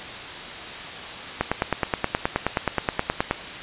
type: click train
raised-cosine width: 0.5 ms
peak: -5 dBFS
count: 19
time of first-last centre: 1.41-3.311 s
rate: 9.47 Hz
effects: white hiss -34 dBFS RMS until 3.62 s + resampled to 8000 Hz